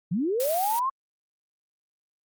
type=linear sweep; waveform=sine; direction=up; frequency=151.4 to 1097 Hz; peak=-23 dBFS; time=0.11-0.9 s; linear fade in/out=10 ms
type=noise; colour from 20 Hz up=blue; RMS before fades=-32 dBFS; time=0.4-0.79 s; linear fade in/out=0 ms
effects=Opus 48 kbps